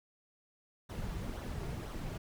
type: noise with flanger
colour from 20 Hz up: brown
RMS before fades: -40 dBFS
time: 0.89-2.18 s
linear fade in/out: 10 ms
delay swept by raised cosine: 0.4 to 4 ms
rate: 2 Hz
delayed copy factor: -0.5
effects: none